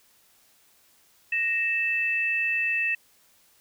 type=tone pair together; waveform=sine; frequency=1864.7 / 2637 Hz; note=A#6 / E7; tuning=0 / 0 cents; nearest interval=tritone; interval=600 cents; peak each=-28 / -24 dBFS; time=1.32-2.95 s; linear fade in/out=5 ms; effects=white hiss -61 dBFS RMS until 3.6 s